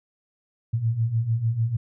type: beating tone pair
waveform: sine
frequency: 110 / 116.7 Hz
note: A2 / A#2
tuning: 0 / +2 cents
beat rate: 6.7 Hz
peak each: -27 / -22 dBFS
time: 0.73-1.77 s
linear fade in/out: 10 ms
effects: none